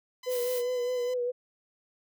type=tone; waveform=10% pulse; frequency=1012 Hz; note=B5; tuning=42 cents sharp; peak=-35 dBFS; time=0.23-1.14 s; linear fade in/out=5 ms
type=tone with vibrato; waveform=sine; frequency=493.9 Hz; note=B4; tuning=in tune; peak=-27 dBFS; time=0.26-1.32 s; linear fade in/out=20 ms; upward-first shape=sine; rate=4.9 Hz; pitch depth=38 cents each way
type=noise; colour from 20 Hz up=blue; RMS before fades=-39 dBFS; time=0.28-0.63 s; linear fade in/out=50 ms
effects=none